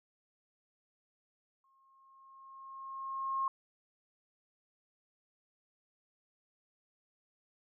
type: tone with exponential growth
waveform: sine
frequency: 1075 Hz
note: C6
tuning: 47 cents sharp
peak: -29 dBFS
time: 1.64-3.48 s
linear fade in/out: 2 ms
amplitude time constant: 400 ms
effects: none